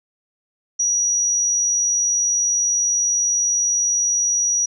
sine tone, 5800 Hz, F#8, 35 cents flat, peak -16 dBFS, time 0.79-4.66 s, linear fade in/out 10 ms, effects none

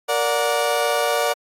30% pulse chord, Bb augmented, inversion none, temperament just, 466.2 / 582.7 / 728.4 Hz, Bb4 / D5 / F#5, 0 / -14 / -27 cents, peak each -21 / -19 / -21 dBFS, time 0.08-1.34 s, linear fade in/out 20 ms, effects AAC 48 kbps

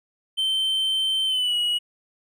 triangle tone with pitch glide, 3103 to 2912 Hz, G7 to F#7, -18 to -28 cents, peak -19 dBFS, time 0.37-1.79 s, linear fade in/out 20 ms, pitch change -110 cents, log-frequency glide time 1.26-1.55 s, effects none

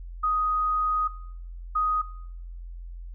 sine tone pair in turn, 1249 / 1249 Hz, D#6 / D#6, +6 / +6 cents, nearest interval unison, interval 0 cents, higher neither, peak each -21 dBFS, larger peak neither, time 0.23-1.08 / 1.75-2.02 s, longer first, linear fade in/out 10 ms, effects noise-tail reverb RT60 0.7 s tail -21 dB re dry + added 43 Hz sine -36 dBFS peak until 3.14 s

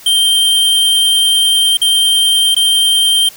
square tone with dropouts, 3155 Hz, G7, 10 cents sharp, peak -9 dBFS, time 0.06-3.29 s, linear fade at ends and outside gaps 5 ms, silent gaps 1.771-1.815 / 2.547-2.564 s, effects white hiss -37 dBFS RMS until 3.36 s

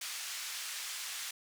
white band-pass noise, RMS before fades -41 dBFS, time 0.01-1.31 s, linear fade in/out 5 ms, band 1400 to 7900 Hz, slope 12 dB/octave, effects none

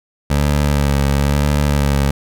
20% pulse tone with vibrato, 71.4 Hz, D2, 48 cents flat, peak -8 dBFS, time 0.3-2.11 s, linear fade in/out 5 ms, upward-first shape sine, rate 1 Hz, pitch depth 41 cents each way, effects none

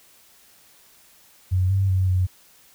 sine tone with pitch steps, 92.2 / 97 / 93.6 / 91.9 Hz, F#2 / G2 / F#2 / F#2, -6 / -18 / +20 / -11 cents, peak -17 dBFS, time 1.51-2.27 s, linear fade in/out 20 ms, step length 190 ms, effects white hiss -54 dBFS RMS until 2.74 s

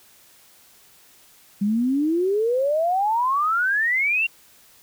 sine exponential sweep, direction up, 196.3 to 2794 Hz, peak -18 dBFS, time 1.61-4.27 s, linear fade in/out 10 ms, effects white hiss -53 dBFS RMS until 4.82 s

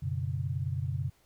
sine chord, F# suspended fourth, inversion none, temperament equal with one note detuned, 92.5 / 123.47 / 141.75 Hz, F#2 / B2 / C#3, 0 / 0 / +39 cents, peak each -34 dBFS, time 0.02-1.1 s, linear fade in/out 10 ms, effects pink hiss -67 dBFS RMS until 1.25 s

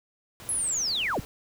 pink noise, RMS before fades -45 dBFS, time 0.4-1.25 s, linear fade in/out 0 ms
sine linear sweep, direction down, 10970 to 40 Hz, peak -25 dBFS, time 0.49-1.2 s, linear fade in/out 0 ms
effects none

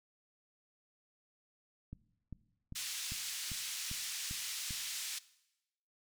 click train, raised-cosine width 5 ms, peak -32 dBFS, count 8, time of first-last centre 1.93-4.708 s, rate 2.52 Hz
white band-pass noise, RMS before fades -41 dBFS, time 2.75-5.19 s, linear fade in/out 10 ms, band 2400 to 7800 Hz, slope 12 dB/octave
effects noise-tail reverb RT60 0.9 s tail -19 dB re dry

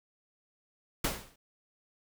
pink noise with exponential decay, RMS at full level -27 dBFS, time 1.04-1.36 s, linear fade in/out 5 ms, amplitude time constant 69 ms, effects none

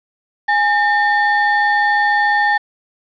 triangle ring-modulated tone, 1318.5 Hz, E6, in tune, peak -7 dBFS, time 0.48-2.58 s, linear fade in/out 10 ms, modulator 490 Hz, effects resampled to 11025 Hz + 7-bit

